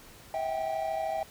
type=tone cluster; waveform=triangle; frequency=647 / 756 / 789 Hz; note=E5 / F#5 / G5; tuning=-32 / +37 / +11 cents; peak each=-30 / -37 / -31 dBFS; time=0.34-1.23 s; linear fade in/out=2 ms; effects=pink hiss -52 dBFS RMS until 1.3 s